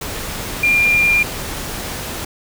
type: tone in noise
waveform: sine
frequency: 2397 Hz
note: D7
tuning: 35 cents sharp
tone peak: -11 dBFS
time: 0.63-1.23 s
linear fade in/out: 5 ms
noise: pink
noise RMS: -26 dBFS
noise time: 0.01-2.25 s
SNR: +12 dB
effects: none